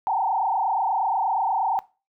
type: tone with frequency modulation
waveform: sine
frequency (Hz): 840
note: G#5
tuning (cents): +19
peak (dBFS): -20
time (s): 0.07-1.79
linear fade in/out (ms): 0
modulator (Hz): 28.4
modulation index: 3.3
effects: noise-tail reverb RT60 0.3 s tail -19 dB re dry